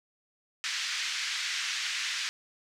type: band-pass noise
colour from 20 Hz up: pink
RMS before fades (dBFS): -33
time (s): 0.64-2.29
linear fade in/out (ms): 0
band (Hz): 1700 to 6300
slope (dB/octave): 24
effects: none